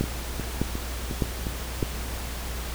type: two click trains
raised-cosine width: 3 ms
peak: -10 / -17 dBFS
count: 4 / 6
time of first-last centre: 0.01-1.828 / 0.04-1.826 s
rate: 1.65 / 2.8 Hz
effects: added 60 Hz sine -32 dBFS peak until 2.74 s + pink hiss -36 dBFS RMS until 2.74 s